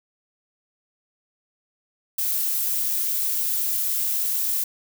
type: noise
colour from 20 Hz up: violet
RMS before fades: -24 dBFS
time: 2.18-4.64 s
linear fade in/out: 5 ms
effects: none